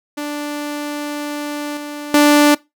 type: tone with level steps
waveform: sawtooth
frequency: 293.7 Hz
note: D4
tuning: in tune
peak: -18 / -22 / -4 dBFS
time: 0.17-2.55 s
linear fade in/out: 10 ms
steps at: 1.77 / 2.14 s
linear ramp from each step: 2 ms
effects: noise-tail reverb RT60 0.2 s tail -21 dB re dry